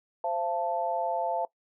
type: chord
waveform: sine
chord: F major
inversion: second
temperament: equal with one note detuned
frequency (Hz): 523.3 / 681.3 / 880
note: C5 / F5 / A5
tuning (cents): 0 / -43 / 0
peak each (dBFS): -34 / -30 / -31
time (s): 0.24-1.45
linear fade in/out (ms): 2
effects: noise-tail reverb RT60 0.1 s tail -19 dB re dry